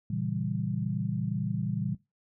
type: chord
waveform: sine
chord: A# diminished seventh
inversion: none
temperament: equal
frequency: 116.54 / 138.59 / 164.81 / 196 Hz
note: A#2 / C#3 / E3 / G3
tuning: 0 / 0 / 0 / 0 cents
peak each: -34 dBFS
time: 0.1-1.95 s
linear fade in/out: 5 ms
effects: noise-tail reverb RT60 0.2 s tail -17 dB re dry